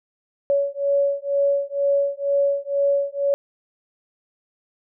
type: beating tone pair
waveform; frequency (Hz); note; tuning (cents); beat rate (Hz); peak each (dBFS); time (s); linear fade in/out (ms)
sine; 561 / 563.1; C#5 / C#5; +21 / +27; 2.1; -21; 0.5-3.34; 0
effects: none